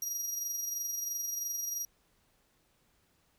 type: tone with amplitude modulation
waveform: 30% pulse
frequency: 5730 Hz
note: F8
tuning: 44 cents sharp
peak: -28 dBFS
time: 0.02-1.85 s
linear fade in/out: 2 ms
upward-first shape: sine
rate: 23 Hz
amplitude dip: 45%
effects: pink hiss -71 dBFS RMS until 3.38 s